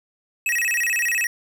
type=tone with vibrato; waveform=square; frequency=2217 Hz; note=C#7; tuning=in tune; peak=-20 dBFS; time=0.46-1.27 s; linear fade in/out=2 ms; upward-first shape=square; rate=16 Hz; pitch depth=270 cents each way; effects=none